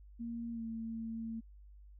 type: tone with pitch glide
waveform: sine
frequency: 233.1 to 225.9 Hz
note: A#3 to A3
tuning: 0 to +46 cents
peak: -38 dBFS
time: 0.19-1.41 s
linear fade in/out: 20 ms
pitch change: -54 cents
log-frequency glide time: 0.52-0.63 s
effects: added 50 Hz sine -53 dBFS peak until 1.99 s